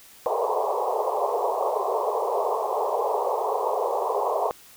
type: band-pass noise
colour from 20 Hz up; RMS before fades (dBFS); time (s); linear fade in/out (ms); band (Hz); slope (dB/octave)
pink; -25; 0.26-4.51; 0; 400 to 1100; 96
effects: white hiss -50 dBFS RMS until 4.76 s